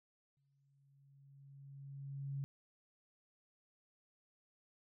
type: tone with exponential growth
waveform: sine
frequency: 138.59 Hz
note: C#3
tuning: in tune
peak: -37 dBFS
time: 0.37-2.44 s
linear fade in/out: 0 ms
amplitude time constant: 450 ms
effects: none